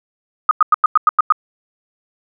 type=tone bursts; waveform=sine; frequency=1244.5 Hz; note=D#6; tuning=in tune; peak=-6 dBFS; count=8; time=0.49-1.323 s; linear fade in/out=2 ms; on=21 ms; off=95 ms; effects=none